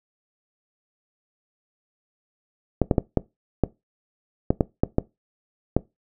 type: clicks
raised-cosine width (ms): 2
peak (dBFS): -4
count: 10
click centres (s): 2.817 / 2.912 / 2.982 / 3.173 / 3.637 / 4.505 / 4.608 / 4.835 / 4.984 / 5.766
effects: noise-tail reverb RT60 0.2 s tail -20 dB re dry